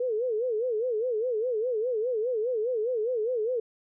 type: tone with vibrato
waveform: sine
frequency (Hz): 466.2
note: A#4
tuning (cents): 0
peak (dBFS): -25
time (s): 0-3.6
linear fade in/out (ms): 5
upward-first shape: sine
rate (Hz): 4.9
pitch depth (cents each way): 170
effects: none